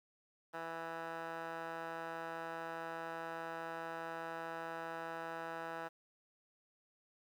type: tone with band-pass filter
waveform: 15% pulse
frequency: 164.81 Hz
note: E3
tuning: in tune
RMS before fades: -44 dBFS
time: 0.53-5.89 s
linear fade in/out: 20 ms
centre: 1100 Hz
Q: 4.2
effects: 11-bit